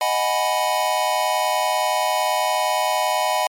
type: chord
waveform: square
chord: G# minor seventh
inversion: second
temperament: equal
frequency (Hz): 622.3 / 740 / 830.6 / 987.8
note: D#5 / F#5 / G#5 / B5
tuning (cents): 0 / 0 / 0 / 0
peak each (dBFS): -25 / -24 / -26 / -24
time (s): 0.01-3.47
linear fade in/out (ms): 2
effects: MP3 64 kbps